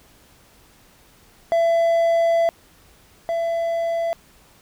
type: tone pair in turn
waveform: triangle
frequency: 670 / 670 Hz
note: E5 / E5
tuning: +28 / +28 cents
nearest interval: unison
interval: 0 cents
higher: neither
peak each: -13 / -18 dBFS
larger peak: first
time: 1.52-2.49 / 3.29-4.13 s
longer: first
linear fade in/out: 0 ms
effects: pink hiss -53 dBFS RMS until 4.61 s